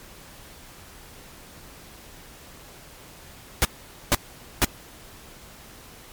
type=noise bursts; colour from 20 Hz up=pink; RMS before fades=-18 dBFS; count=3; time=3.62-4.647 s; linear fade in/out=0 ms; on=29 ms; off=470 ms; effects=pink hiss -46 dBFS RMS until 6.12 s + MP3 96 kbps